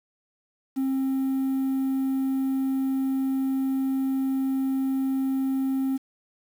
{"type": "tone", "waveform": "triangle", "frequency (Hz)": 266.8, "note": "C4", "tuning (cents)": 34, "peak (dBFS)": -20, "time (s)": [0.76, 5.98], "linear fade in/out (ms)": 20, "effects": ["tanh soft clip ceiling -16 dBFS", "8-bit"]}